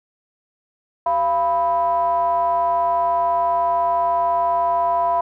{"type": "ring-modulated tone", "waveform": "triangle", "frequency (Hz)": 151, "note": "D3", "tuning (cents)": 48, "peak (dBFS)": -11, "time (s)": [1.06, 5.21], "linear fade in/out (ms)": 5, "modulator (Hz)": 838, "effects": []}